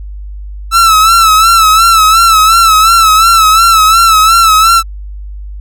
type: tone with vibrato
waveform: 45% pulse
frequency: 1318.5 Hz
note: E6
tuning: in tune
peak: -3 dBFS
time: 0.71-4.83 s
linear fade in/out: 50 ms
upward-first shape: sine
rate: 2.8 Hz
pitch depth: 64 cents each way
effects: added 50 Hz sine -21 dBFS peak until 5.6 s